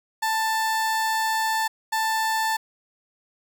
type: tone bursts at uneven times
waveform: 30% pulse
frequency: 885 Hz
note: A5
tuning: 10 cents sharp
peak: -19 dBFS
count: 2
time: 0.22-1.68 / 1.92-2.57 s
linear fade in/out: 10 ms
effects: none